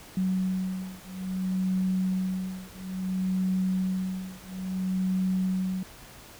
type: beating tone pair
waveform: sine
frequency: 186.5 / 187.09 Hz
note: F#3 / F#3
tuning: +14 / +19 cents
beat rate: 0.59 Hz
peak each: -29 dBFS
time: 0.17-5.83 s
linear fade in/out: 2 ms
effects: pink hiss -48 dBFS RMS until 6.39 s